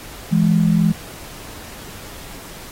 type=tone pair together; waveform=sine; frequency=167 / 210.2 Hz; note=E3 / G#3; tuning=+23 / +21 cents; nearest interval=major third; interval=398 cents; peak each=-14 / -16 dBFS; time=0.31-0.93 s; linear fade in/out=20 ms; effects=pink hiss -37 dBFS RMS until 2.71 s + AAC 48 kbps